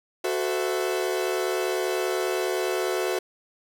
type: chord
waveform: 40% pulse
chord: F# half-diminished seventh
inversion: none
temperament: equal with one note detuned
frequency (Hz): 370 / 440 / 514.9 / 659.3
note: F#4 / A4 / C5 / E5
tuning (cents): 0 / 0 / -28 / 0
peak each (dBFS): -26 / -30 / -31 / -32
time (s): 0.24-3.19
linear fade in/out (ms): 5
effects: none